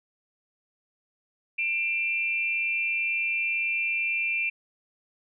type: tone pair together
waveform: sine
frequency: 2374 / 2671 Hz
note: D7 / E7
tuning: +18 / +22 cents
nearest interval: major second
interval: 204 cents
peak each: -26 / -29 dBFS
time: 1.58-4.5 s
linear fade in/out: 10 ms
effects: none

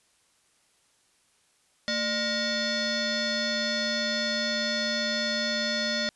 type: tone with frequency modulation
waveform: sine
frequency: 1876 Hz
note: A#6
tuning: 11 cents sharp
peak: -25 dBFS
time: 1.88-6.09 s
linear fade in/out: 0 ms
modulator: 825 Hz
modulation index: 4
effects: white hiss -66 dBFS RMS until 6.15 s + resampled to 24000 Hz

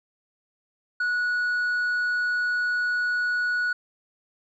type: tone with tanh clipping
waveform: sine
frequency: 1465 Hz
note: F#6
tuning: 18 cents flat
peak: -23 dBFS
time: 1-3.73 s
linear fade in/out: 5 ms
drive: 3 dB
effects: none

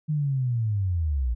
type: linear sweep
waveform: sine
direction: down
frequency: 155.56 to 55.7 Hz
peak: -22 dBFS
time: 0.08-1.35 s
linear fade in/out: 20 ms
effects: none

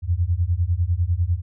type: beating tone pair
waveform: sine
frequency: 82.41 / 92.41 Hz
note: E2 / F#2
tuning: 0 / -2 cents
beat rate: 10 Hz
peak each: -21 dBFS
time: 0.02-1.42 s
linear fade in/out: 50 ms
effects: none

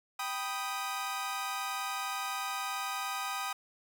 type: chord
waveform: sawtooth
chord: G augmented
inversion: none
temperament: equal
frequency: 784 / 987.8 / 1244.5 Hz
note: G5 / B5 / D#6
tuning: 0 / 0 / 0 cents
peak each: -35 / -37 / -33 dBFS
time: 0.19-3.53 s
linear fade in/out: 5 ms
effects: none

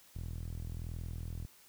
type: tone with band-pass filter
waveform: sawtooth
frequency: 41.2 Hz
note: E1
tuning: in tune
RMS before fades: -41 dBFS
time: 0.15-1.46 s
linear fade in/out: 10 ms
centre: 93 Hz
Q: 1.4
effects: white hiss -61 dBFS RMS until 1.68 s

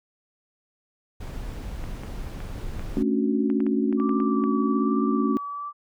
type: noise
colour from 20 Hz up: brown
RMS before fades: -33 dBFS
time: 1.2-3.03 s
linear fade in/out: 10 ms
type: clicks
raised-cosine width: 0.5 ms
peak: -25 dBFS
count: 12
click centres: 1.84 / 2.035 / 2.404 / 2.795 / 3.501 / 3.604 / 3.666 / 3.927 / 4 / 4.093 / 4.202 / 4.439 s
type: chord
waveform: sine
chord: D major seventh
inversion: second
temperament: just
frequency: 220.2 / 275.3 / 293.7 / 367.1 Hz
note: A3 / C#4 / D4 / F#4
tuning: +2 / -12 / 0 / -14 cents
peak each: -24 / -24 / -30 / -28 dBFS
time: 2.97-5.37 s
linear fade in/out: 0 ms
type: tone with vibrato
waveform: sine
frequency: 1160 Hz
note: D6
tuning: 22 cents flat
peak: -30 dBFS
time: 3.97-5.73 s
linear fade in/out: 50 ms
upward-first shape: sine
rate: 1.2 Hz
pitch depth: 22 cents each way
effects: none

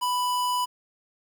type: tone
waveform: square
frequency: 991 Hz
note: B5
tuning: 6 cents sharp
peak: -24 dBFS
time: 0.01-0.66 s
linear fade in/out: 20 ms
effects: 9-bit

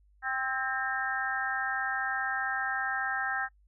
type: harmonic tone with a mistuned harmonic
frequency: 261.6 Hz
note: C4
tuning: in tune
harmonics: 3 / 4 / 5 / 6 / 7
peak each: -35 / -45 / -36 / -33 / -35 dBFS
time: 0.22-3.49 s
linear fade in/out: 50 ms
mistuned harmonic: 6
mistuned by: +29 cents
effects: noise-tail reverb RT60 0.1 s tail -23 dB re dry + added 50 Hz sine -60 dBFS peak until 3.67 s

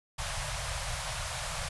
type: band-stop noise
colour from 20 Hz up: pink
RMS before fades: -35 dBFS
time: 0.18-1.69 s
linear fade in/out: 10 ms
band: 150 to 560 Hz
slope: 48 dB/octave
effects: resampled to 24000 Hz

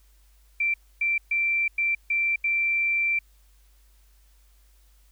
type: tone bursts at uneven times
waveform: sine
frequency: 2349 Hz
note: D7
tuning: in tune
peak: -21 dBFS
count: 6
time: 0.6-0.74 / 1.01-1.18 / 1.31-1.68 / 1.78-1.95 / 2.1-2.36 / 2.44-3.19 s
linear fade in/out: 5 ms
effects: added 50 Hz sine -55 dBFS peak until 5.11 s + white hiss -65 dBFS RMS until 5.11 s

